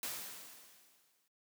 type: noise with exponential decay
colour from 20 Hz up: white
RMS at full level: -39 dBFS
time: 0.03-1.28 s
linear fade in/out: 1 ms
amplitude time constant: 270 ms
effects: noise-tail reverb RT60 0.1 s tail -22 dB re dry + high-pass 150 Hz 12 dB/octave